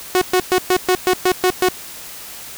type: tone bursts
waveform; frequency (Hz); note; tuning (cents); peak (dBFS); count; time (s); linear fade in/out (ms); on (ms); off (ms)
sawtooth; 367.1; F#4; -14; -8; 9; 0.15-1.686; 0; 64; 120
effects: white hiss -34 dBFS RMS until 2.57 s